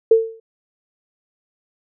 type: tone with exponential decay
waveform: sine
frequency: 450 Hz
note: A4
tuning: 39 cents sharp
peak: -5 dBFS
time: 0.11-0.4 s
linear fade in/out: 5 ms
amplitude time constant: 62 ms
effects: none